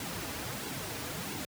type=noise with flanger; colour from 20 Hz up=pink; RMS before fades=-38 dBFS; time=0-1.45 s; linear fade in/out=2 ms; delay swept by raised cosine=1.6 to 5.7 ms; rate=1.5 Hz; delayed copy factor=-0.6; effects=high-pass 80 Hz 12 dB/octave